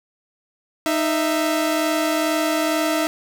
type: tone pair together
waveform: sawtooth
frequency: 310.4 / 663 Hz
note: D#4 / E5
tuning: -4 / +10 cents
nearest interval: octave + minor second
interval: 1314 cents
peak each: -17 / -18 dBFS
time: 0.86-3.07 s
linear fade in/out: 0 ms
effects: none